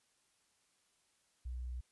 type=tone; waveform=sine; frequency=61.74 Hz; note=B1; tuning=in tune; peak=-39 dBFS; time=1.45-1.81 s; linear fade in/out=10 ms; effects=white hiss -75 dBFS RMS until 1.91 s + resampled to 24000 Hz